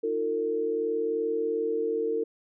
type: tone cluster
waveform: sine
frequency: 309.9 / 350.4 / 453 Hz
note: D#4 / F4 / A#4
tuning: -7 / +6 / -50 cents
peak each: -35 / -34 / -26 dBFS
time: 0.03-2.24 s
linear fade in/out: 10 ms
effects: none